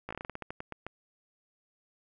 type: slowing click train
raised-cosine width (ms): 0.5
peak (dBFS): -23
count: 14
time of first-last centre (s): 0.09-0.866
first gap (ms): 16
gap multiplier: 1.2
effects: none